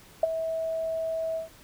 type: tone with ADSR envelope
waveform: sine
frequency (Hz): 649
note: E5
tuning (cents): -27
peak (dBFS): -15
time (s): 0.23-1.49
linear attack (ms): 4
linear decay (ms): 20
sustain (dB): -12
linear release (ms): 130
effects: pink hiss -53 dBFS RMS until 1.63 s